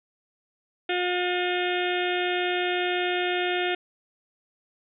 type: harmonic tone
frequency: 358.3 Hz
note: F4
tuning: 44 cents sharp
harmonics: 1 / 2 / 4 / 5 / 6 / 7 / 8 / 9 / 10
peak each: -27 / -30 / -33 / -34 / -35 / -35 / -36 / -37 / -37 dBFS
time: 0.89-3.75 s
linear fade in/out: 5 ms
effects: none